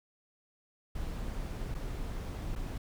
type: noise with dropouts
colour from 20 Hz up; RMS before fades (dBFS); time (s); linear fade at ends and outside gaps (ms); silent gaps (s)
brown; -37; 0.95-2.78; 5; 1.744-1.748 / 2.554-2.559
effects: none